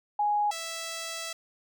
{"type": "tone pair in turn", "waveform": ["sine", "5% pulse"], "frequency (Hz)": [830.6, 659.2], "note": ["G#5", "E5"], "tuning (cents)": [0, 0], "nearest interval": "major third", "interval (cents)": 400, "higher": "first", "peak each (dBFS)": -23, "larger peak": "neither", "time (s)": [[0.19, 0.51], [0.51, 1.33]], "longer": "second", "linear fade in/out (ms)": 5, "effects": []}